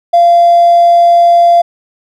triangle tone with hard clipping, 689 Hz, F5, 24 cents flat, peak -3 dBFS, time 0.13-1.62 s, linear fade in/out 10 ms, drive 3 dB, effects none

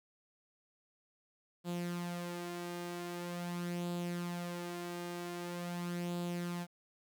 sawtooth tone with flanger, 174.61 Hz, F3, in tune, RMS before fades -40 dBFS, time 1.64-6.67 s, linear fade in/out 50 ms, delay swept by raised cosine 0.25 to 3.25 ms, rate 0.44 Hz, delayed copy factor +0.5, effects 11-bit

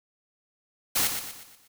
white noise with echo, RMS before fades -24 dBFS, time 0.95-1.08 s, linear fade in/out 10 ms, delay 120 ms, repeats 5, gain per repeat -7 dB, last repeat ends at 1.68 s, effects none

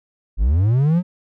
triangle linear sweep, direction up, 42.38 to 185 Hz, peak -11 dBFS, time 0.37-1.03 s, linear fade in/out 50 ms, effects none

